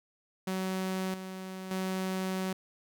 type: tone with level steps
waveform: sawtooth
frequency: 188 Hz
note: F#3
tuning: 28 cents sharp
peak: -27 / -35 / -27 dBFS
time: 0.47-2.53 s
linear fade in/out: 5 ms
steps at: 1.14 / 1.71 s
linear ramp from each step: 2 ms
effects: none

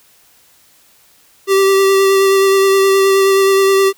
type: tone with vibrato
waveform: square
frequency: 389.2 Hz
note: G4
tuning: 12 cents flat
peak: -9 dBFS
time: 1.47-3.93 s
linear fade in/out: 50 ms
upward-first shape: sine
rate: 9.5 Hz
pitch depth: 14 cents each way
effects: white hiss -50 dBFS RMS until 3.97 s

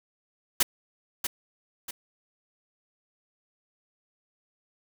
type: noise with echo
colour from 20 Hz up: white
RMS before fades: -21 dBFS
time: 0.6-0.63 s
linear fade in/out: 5 ms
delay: 640 ms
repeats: 2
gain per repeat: -8 dB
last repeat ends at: 1.91 s
effects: none

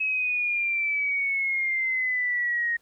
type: exponential sweep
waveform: sine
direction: down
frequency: 2569 to 1864.7 Hz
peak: -23 dBFS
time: 0-2.77 s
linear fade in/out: 10 ms
effects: pink hiss -66 dBFS RMS until 2.81 s

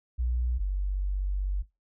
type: tone pair in turn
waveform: sine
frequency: 60.4 / 47.94 Hz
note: B1 / G1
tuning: -38 / -38 cents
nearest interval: major third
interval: 400 cents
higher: first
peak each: -25 dBFS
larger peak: neither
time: 0.18-0.59 / 0.59-1.63 s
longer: second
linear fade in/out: 20 ms
effects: noise-tail reverb RT60 0.2 s tail -19 dB re dry

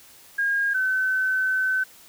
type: tone pair in turn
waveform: sine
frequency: 1624 / 1523.6 Hz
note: G#6 / G6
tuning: -39 / -50 cents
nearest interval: minor second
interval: 111 cents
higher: first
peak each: -20 / -20 dBFS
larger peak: neither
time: 0.38-0.74 / 0.74-1.84 s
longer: second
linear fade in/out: 10 ms
effects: white hiss -50 dBFS RMS until 2.08 s

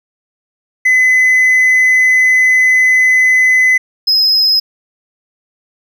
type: tone pair in turn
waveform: triangle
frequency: 2022 / 5095 Hz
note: B6 / D#8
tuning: +40 / +40 cents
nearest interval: octave + major third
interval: 1600 cents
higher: second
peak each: -4 / -6 dBFS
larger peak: first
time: 0.85-3.78 / 4.07-4.6 s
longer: first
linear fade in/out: 10 ms
effects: tanh soft clip ceiling -1 dBFS

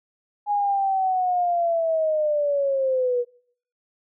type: linear sweep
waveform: sine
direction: down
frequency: 830.6 to 480 Hz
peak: -19 dBFS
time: 0.46-3.25 s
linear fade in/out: 50 ms
effects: noise-tail reverb RT60 0.6 s tail -25 dB re dry

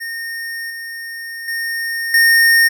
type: tone with level steps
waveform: square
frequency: 1838 Hz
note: A#6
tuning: 25 cents flat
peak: -24 / -27 / -20 / -9 dBFS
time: 0-2.69 s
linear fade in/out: 20 ms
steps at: 0.7 / 1.48 / 2.14 s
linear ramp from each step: 2 ms
effects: none

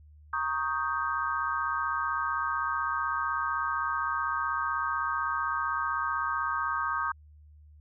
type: chord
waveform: sine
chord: Eb dominant seventh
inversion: second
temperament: equal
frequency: 932.3 / 1108.7 / 1244.5 / 1568 Hz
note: Bb5 / Db6 / Eb6 / G6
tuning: 0 / 0 / 0 / 0 cents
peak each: -36 / -33 / -31 / -33 dBFS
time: 0.33-7.12 s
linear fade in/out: 5 ms
effects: added 75 Hz sine -51 dBFS peak until 7.8 s

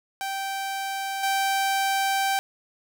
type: tone with level steps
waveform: sawtooth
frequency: 780 Hz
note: G5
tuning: 9 cents flat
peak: -24 / -18 dBFS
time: 0.21-2.39 s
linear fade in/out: 0 ms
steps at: 1.23 s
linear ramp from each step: 5 ms
effects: none

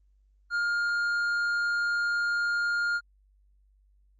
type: tone with tanh clipping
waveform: triangle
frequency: 1412 Hz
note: F6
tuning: 19 cents sharp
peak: -26 dBFS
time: 0.5-3.01 s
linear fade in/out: 50 ms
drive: 10 dB
effects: added 49 Hz sine -60 dBFS peak until 4.19 s + Opus 24 kbps

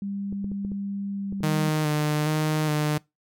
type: tone with pitch glide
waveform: sine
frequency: 199.1 to 196.7 Hz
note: G3 to G3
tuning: +27 to +6 cents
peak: -28 dBFS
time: 0.02-1.69 s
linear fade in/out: 2 ms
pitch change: -21 cents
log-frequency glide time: 1.11-1.39 s
type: clicks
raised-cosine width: 3 ms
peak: -24 dBFS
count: 7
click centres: 0.326 / 0.444 / 0.517 / 0.649 / 0.718 / 1.325 / 1.406 s
type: tone with vibrato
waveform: sawtooth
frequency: 152.6 Hz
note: D#3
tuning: 33 cents flat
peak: -18 dBFS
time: 1.43-2.98 s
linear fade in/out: 5 ms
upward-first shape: square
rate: 1.2 Hz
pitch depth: 21 cents each way
effects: noise-tail reverb RT60 0.2 s tail -23 dB re dry

